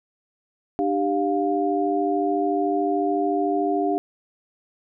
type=tone cluster; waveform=sine; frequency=299.6 / 393.3 / 705 Hz; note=D4 / G4 / F5; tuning=+35 / +6 / +16 cents; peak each=-24 dBFS; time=0.79-3.98 s; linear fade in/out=0 ms; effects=none